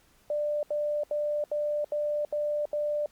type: tone bursts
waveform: sine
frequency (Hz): 593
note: D5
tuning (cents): +17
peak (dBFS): -26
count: 7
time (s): 0.3-3.06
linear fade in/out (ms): 2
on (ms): 330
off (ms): 75
effects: pink hiss -63 dBFS RMS until 3.11 s + Opus 48 kbps